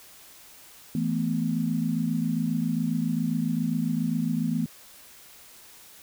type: chord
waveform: sine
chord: E suspended fourth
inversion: none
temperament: just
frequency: 164.81 / 219.8 / 247.2 Hz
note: E3 / A3 / B3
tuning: 0 / -2 / +2 cents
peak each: -28 dBFS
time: 0.95-4.66 s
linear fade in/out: 2 ms
effects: white hiss -50 dBFS RMS until 6.02 s